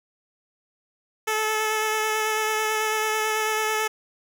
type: tone with vibrato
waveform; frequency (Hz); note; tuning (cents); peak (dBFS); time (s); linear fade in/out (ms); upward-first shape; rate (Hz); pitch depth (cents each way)
10% pulse; 433.8; A4; -25; -14; 1.27-3.88; 10; sine; 9.1; 14
effects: none